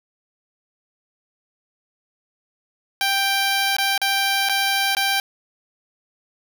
10% pulse tone with dropouts, 786 Hz, G5, 4 cents sharp, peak -10 dBFS, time 3.01-5.2 s, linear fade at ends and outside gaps 1 ms, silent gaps 3.767-3.784 / 3.978-4.016 / 4.488-4.495 / 4.95-4.968 s, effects none

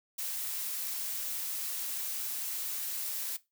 blue noise, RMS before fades -36 dBFS, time 0.18-3.37 s, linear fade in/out 10 ms, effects noise-tail reverb RT60 0.2 s tail -17 dB re dry

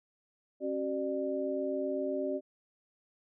sine tone cluster, 271.6 / 379.5 / 597 Hz, C#4 / F#4 / D5, -35 / +44 / +28 cents, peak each -36 / -35 / -34 dBFS, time 0.6-2.41 s, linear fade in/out 50 ms, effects none

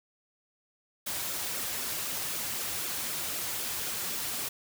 white noise with flanger, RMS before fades -34 dBFS, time 1.06-4.49 s, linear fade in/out 10 ms, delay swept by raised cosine 0.99 to 4.69 ms, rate 3.9 Hz, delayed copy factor -0.5, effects none

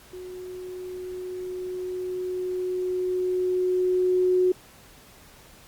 sine tone with level ramp, 366.2 Hz, F#4, 18 cents flat, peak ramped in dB -36 to -17 dBFS, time 0.13-4.52 s, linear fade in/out 5 ms, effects pink hiss -51 dBFS RMS until 5.67 s + Opus 48 kbps

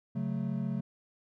triangle chord, F# minor, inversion second, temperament equal, 138.59 / 185 / 220 Hz, C#3 / F#3 / A3, 0 / 0 / 0 cents, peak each -33 dBFS, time 0.15-0.81 s, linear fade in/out 10 ms, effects none

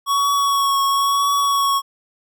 square tone with vibrato, 1115 Hz, C#6, 10 cents sharp, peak -16 dBFS, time 0.06-1.82 s, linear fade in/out 50 ms, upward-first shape triangle, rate 0.98 Hz, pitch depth 24 cents each way, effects none

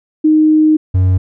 sine / triangle tone pair in turn, 309.8 / 92.69 Hz, D#4 / F#2, -7 / +4 cents, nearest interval octave + major sixth, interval 2089 cents, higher first, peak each -6 dBFS, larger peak neither, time 0.24-0.77 / 0.94-1.18 s, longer first, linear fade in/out 10 ms, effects none

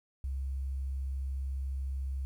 sine tone, 67 Hz, C2, 42 cents sharp, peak -32 dBFS, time 0.24-2.25 s, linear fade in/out 0 ms, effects 11-bit

